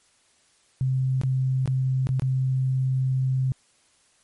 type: tone with dropouts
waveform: sine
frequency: 130.81 Hz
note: C3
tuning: in tune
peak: -20 dBFS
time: 0.81-3.52 s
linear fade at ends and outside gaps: 0 ms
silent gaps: 1.214-1.235 / 1.658-1.676 / 2.07-2.09 / 2.196-2.221 s
effects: white hiss -62 dBFS RMS until 4.23 s + MP3 48 kbps